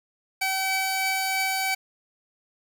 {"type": "tone pair together", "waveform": "sawtooth", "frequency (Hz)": [765, 2292], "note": ["G5", "D7"], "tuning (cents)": [-42, -43], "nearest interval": "octave + perfect fifth", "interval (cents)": 1899, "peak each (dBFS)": -23, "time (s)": [0.41, 1.75], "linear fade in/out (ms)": 10, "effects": ["9-bit"]}